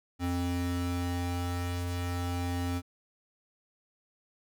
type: tone pair together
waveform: square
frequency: 88.1 / 264 Hz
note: F2 / C4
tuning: +16 / +16 cents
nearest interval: octave + perfect fifth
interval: 1900 cents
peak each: -32 / -35 dBFS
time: 0.19-2.82 s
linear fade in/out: 50 ms
effects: none